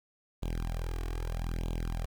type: tone with flanger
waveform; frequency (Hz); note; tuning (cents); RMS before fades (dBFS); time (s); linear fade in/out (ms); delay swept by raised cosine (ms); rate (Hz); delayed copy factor
sawtooth; 41.56; E1; +15; -34; 0.42-2.06; 10; 0.28 to 2.68; 0.79; +0.9
effects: 9-bit